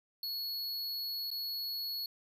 square tone with dropouts, 4363 Hz, C#8, 28 cents flat, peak -36 dBFS, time 0.23-2.06 s, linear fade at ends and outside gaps 2 ms, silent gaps 1.304-1.313 s, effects none

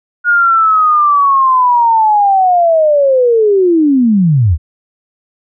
sine linear sweep, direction down, 1441 to 69.3 Hz, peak -6 dBFS, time 0.24-4.58 s, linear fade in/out 50 ms, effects none

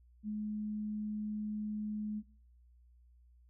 sine tone, 211.7 Hz, G#3, 33 cents sharp, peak -35 dBFS, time 0.23-2.23 s, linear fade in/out 50 ms, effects noise-tail reverb RT60 0.6 s tail -24 dB re dry + added 60 Hz sine -60 dBFS peak until 3.49 s

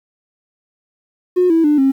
triangle tone with pitch steps, 361.6 / 327.8 / 297.1 / 269.3 Hz, F#4 / E4 / D4 / C#4, -40 / -10 / +20 / -50 cents, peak -6 dBFS, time 1.36-1.92 s, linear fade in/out 20 ms, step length 140 ms, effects tanh soft clip ceiling -7 dBFS + 8-bit

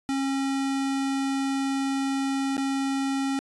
square tone with dropouts, 271.9 Hz, C#4, 33 cents flat, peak -25 dBFS, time 0.09-3.39 s, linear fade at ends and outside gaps 0 ms, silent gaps 2.568-2.579 s, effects resampled to 24000 Hz

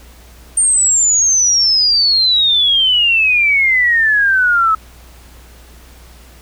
sine exponential sweep, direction down, 8870 to 1284 Hz, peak -9 dBFS, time 0.57-4.75 s, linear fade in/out 5 ms, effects added 60 Hz sine -39 dBFS peak until 6.41 s + pink hiss -44 dBFS RMS until 6.41 s

